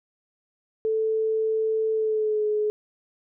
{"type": "tone with pitch glide", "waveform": "sine", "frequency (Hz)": [440, 423.5], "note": ["A4", "G#4"], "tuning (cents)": [0, 34], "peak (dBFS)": -21, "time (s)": [0.85, 2.7], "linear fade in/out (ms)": 0, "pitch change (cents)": -66, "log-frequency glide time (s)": [1.93, 2.46], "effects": []}